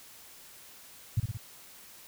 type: tone with echo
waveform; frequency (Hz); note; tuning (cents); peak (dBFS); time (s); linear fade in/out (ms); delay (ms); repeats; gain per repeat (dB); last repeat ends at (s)
sine; 110; A2; 0; -22; 1.17-1.2; 5; 58; 3; -4; 1.374
effects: white hiss -52 dBFS RMS until 2.07 s